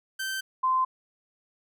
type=tone pair in turn; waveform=sawtooth / sine; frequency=1552 / 1035.8 Hz; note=G6 / C6; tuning=-18 / -18 cents; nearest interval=perfect fifth; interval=700 cents; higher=first; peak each=-26 / -21 dBFS; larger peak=second; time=0.19-0.41 / 0.63-0.85 s; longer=neither; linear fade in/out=10 ms; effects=none